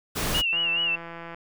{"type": "noise", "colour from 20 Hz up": "pink", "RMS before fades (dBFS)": -27, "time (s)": [0.15, 0.42], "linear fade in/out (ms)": 20}
{"type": "tone with vibrato", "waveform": "sine", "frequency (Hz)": 2794, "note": "F7", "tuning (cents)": 0, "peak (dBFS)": -22, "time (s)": [0.34, 0.96], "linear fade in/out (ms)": 10, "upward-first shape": "sine", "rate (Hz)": 4.7, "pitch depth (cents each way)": 87}
{"type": "click train", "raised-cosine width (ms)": 0.5, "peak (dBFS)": -24, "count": 138, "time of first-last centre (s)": [0.53, 1.345], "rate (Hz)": 168}
{"effects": []}